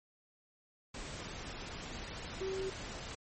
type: tone in noise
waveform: sine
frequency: 382.3 Hz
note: G4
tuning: 43 cents flat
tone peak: -35 dBFS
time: 2.41-2.7 s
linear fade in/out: 5 ms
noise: pink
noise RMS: -44 dBFS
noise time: 0.94-3.15 s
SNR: +6 dB
effects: MP3 32 kbps